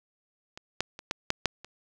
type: clicks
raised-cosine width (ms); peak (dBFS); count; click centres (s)
0.2; -24 / -9 / -24 / -11 / -7 / -6 / -26; 7; 0.575 / 0.806 / 0.991 / 1.111 / 1.304 / 1.457 / 1.646
effects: none